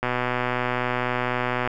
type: click train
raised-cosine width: 0.5 ms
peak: -9 dBFS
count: 205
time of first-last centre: 0.03-1.675 s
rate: 124 Hz
effects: none